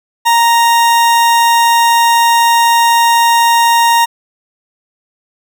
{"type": "tone", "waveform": "40% pulse", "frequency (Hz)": 932, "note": "A#5", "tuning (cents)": -1, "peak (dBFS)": -6, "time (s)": [0.25, 4.06], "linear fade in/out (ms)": 20, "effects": []}